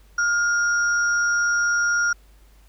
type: tone pair together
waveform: sine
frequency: 1412 / 5654 Hz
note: F6 / F8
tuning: +19 / +20 cents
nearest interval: 2 octaves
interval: 2401 cents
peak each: -18 / -29 dBFS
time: 0.18-2.13 s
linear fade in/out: 5 ms
effects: added 50 Hz sine -49 dBFS peak until 2.68 s + pink hiss -59 dBFS RMS until 2.68 s